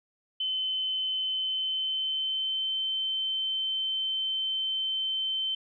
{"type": "tone with pitch glide", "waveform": "sine", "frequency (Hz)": [3056, 3088], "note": ["G7", "G7"], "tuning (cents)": [-45, -27], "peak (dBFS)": -27, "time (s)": [0.4, 5.55], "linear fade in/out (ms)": 5, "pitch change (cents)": 18, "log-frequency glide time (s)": [1.22, 2.77], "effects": []}